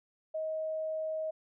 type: tone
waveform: sine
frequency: 631 Hz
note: D#5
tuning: 24 cents sharp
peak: -32 dBFS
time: 0.34-1.31 s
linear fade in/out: 10 ms
effects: none